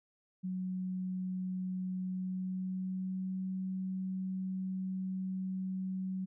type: tone with pitch glide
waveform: sine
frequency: 185 to 187.91 Hz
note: F#3 to F#3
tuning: 0 to +27 cents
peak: -34 dBFS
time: 0.43-6.26 s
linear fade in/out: 20 ms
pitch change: +27 cents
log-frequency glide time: 2.02-3.46 s
effects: none